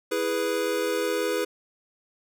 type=chord; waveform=square; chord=E major; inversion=none; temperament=equal; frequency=329.6 / 415.3 / 493.9 Hz; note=E4 / G#4 / B4; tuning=0 / 0 / 0 cents; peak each=-32 / -29 / -28 dBFS; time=0.11-1.45 s; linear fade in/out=10 ms; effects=none